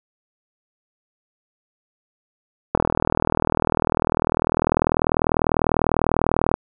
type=click train; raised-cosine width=1 ms; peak=-3 dBFS; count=153; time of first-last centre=2.75-6.541 s; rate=40.1 Hz; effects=none